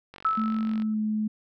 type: click train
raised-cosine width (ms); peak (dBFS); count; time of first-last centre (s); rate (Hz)
0.3; -27; 33; 0.14-0.821; 47
type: tone with exponential decay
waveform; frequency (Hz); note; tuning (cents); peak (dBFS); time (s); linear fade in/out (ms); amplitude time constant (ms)
sine; 1307; E6; -15; -19; 0.25-0.94; 1; 150
type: tone with pitch glide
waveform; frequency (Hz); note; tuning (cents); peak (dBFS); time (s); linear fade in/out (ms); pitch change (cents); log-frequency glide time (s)
sine; 220 to 214.6; A3 to A3; 0 to -43; -24; 0.37-1.28; 10; -43; 0.66-1
effects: none

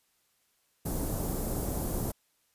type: band-stop noise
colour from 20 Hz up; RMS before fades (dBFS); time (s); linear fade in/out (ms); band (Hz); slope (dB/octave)
pink; -32; 0.85-2.12; 10; 620 to 11000; 12
effects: white hiss -72 dBFS RMS until 2.54 s + resampled to 32000 Hz

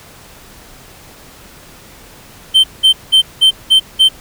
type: tone bursts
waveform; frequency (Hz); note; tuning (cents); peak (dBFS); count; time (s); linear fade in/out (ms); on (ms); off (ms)
triangle; 3110; G7; -14; -3; 6; 2.54-4.09; 20; 100; 190
effects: pink hiss -39 dBFS RMS until 4.2 s

